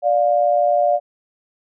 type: tone pair together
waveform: sine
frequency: 587.3 / 706.8 Hz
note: D5 / F5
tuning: 0 / +21 cents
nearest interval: minor third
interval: 321 cents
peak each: -16 dBFS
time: 0.02-1 s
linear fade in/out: 50 ms
effects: none